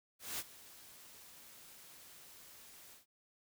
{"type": "noise with ADSR envelope", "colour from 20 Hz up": "white", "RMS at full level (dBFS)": -39, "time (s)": [0.19, 3.06], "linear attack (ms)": 200, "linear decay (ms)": 40, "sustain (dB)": -18, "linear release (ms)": 130, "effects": []}